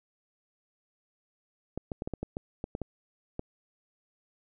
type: clicks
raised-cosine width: 2 ms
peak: -20 dBFS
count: 11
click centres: 1.776 / 1.918 / 2.021 / 2.075 / 2.137 / 2.23 / 2.369 / 2.641 / 2.751 / 2.817 / 3.394 s
effects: none